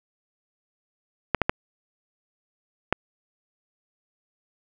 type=clicks; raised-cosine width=0.5 ms; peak=-4 dBFS; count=4; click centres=1.347 / 1.417 / 1.495 / 2.926 s; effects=none